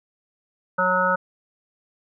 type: harmonic tone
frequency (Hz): 183.6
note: F#3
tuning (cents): -13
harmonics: 1 / 3 / 5 / 7 / 8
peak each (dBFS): -30 / -24 / -25 / -22 / -23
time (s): 0.78-1.16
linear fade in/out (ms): 10
effects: none